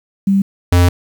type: tone pair in turn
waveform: sine / square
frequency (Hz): 196 / 88.22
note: G3 / F2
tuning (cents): 0 / +18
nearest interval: octave + major second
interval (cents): 1382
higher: first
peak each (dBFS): -9 / -8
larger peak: second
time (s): 0.27-0.42 / 0.72-0.89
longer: second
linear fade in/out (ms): 5
effects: 7-bit